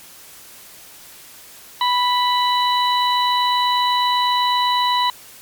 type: harmonic tone with a mistuned harmonic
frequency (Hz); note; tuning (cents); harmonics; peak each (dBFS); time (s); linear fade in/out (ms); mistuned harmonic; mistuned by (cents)
986; B5; -3; 1 / 2 / 3 / 4; -16 / -27 / -26 / -22; 1.81-5.1; 2; 3; +15
effects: white hiss -42 dBFS RMS until 5.41 s + MP3 96 kbps

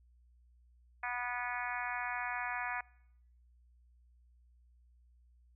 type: harmonic tone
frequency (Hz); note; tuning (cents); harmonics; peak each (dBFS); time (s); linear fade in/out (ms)
244.9; B3; -14; 3 / 4 / 5 / 6 / 7 / 8 / 9 / 10; -42 / -42 / -45 / -44 / -41 / -46 / -44 / -47; 1.03-2.81; 5
effects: noise-tail reverb RT60 0.8 s tail -25 dB re dry + added 60 Hz sine -62 dBFS peak until 5.55 s

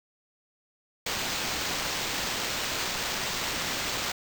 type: noise with sample-and-hold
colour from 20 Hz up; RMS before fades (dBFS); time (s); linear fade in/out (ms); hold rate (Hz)
white; -31; 1.06-4.12; 5; 11025
effects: none

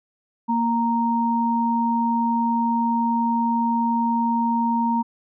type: tone pair together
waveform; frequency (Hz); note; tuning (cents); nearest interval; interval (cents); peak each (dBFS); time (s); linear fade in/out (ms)
sine; 232.8 / 930; A#3 / A#5; -2 / -4; 2 octaves; 2398; -21; 0.48-5.03; 20
effects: none

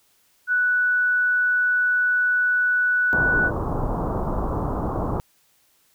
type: tone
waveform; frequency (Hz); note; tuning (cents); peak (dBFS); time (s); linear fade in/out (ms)
sine; 1480; F#6; 0; -17; 0.47-3.51; 50
type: low-pass noise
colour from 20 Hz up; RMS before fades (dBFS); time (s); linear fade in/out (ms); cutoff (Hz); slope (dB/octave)
pink; -25; 3.13-5.2; 0; 1200; 48
effects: white hiss -62 dBFS RMS until 5.94 s

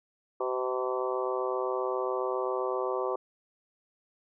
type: harmonic tone with a mistuned harmonic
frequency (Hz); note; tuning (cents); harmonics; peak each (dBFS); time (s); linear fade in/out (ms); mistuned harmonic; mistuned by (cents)
127.5; C3; -44; 3 / 4 / 5 / 6 / 7 / 8 / 9; -32 / -33 / -37 / -41 / -39 / -39 / -37; 0.4-3.16; 5; 7; +16
effects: none

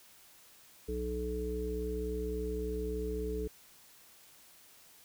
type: harmonic tone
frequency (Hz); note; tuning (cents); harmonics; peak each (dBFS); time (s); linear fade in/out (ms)
61.74; B1; 0; 1 / 3 / 5 / 7; -37 / -44 / -43 / -36; 0.88-3.48; 10
effects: white hiss -59 dBFS RMS until 5.04 s

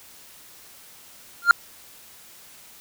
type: tone with exponential growth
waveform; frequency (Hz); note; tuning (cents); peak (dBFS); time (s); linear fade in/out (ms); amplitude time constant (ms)
triangle; 1396.9; F6; 0; -3; 1.42-1.51; 1; 18
effects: white hiss -48 dBFS RMS until 2.8 s

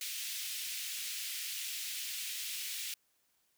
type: high-pass noise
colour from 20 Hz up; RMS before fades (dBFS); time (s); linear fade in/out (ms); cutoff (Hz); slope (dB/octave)
pink; -40; 0.01-2.94; 2; 2400; 24
effects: white hiss -75 dBFS RMS until 3.57 s

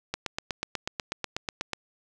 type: click train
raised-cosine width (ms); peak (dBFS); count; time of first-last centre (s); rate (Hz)
0.2; -12; 14; 0.14-1.733; 8.16
effects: none

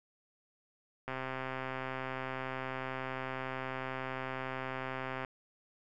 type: click train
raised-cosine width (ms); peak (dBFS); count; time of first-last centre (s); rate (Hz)
0.5; -23; 547; 1.08-5.248; 131
effects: none

